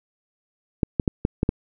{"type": "clicks", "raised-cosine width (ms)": 3, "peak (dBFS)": -6, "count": 6, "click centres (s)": [0.832, 0.998, 1.078, 1.251, 1.431, 1.491], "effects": []}